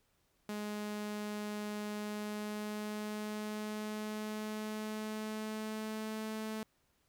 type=tone with pitch glide; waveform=sawtooth; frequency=209.3 to 217.9 Hz; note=G#3 to A3; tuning=+14 to -17 cents; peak=-34 dBFS; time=0.49-6.63 s; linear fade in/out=2 ms; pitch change=+69 cents; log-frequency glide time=1.93-6.24 s; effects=pink hiss -75 dBFS RMS until 7.08 s